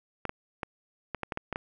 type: clicks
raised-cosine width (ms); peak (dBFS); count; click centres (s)
0.5; -17; 9; 0.253 / 0.294 / 0.632 / 1.147 / 1.233 / 1.322 / 1.374 / 1.527 / 1.559
effects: none